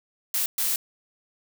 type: noise bursts at uneven times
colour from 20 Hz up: blue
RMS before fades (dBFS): -25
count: 2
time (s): 0.34-0.46 / 0.58-0.76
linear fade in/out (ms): 2
effects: none